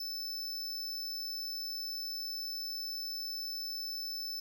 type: tone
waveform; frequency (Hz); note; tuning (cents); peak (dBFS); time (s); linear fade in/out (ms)
square; 5274; E8; 0; -37; 0-4.4; 5
effects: none